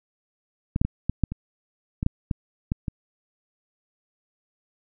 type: clicks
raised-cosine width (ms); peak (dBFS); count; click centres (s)
5; -11 / -7 / -12 / -10 / -7 / -18 / -13 / -8 / -11 / -11 / -15; 11; 0.761 / 0.815 / 0.85 / 1.096 / 1.237 / 1.32 / 2.029 / 2.064 / 2.312 / 2.719 / 2.882
effects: none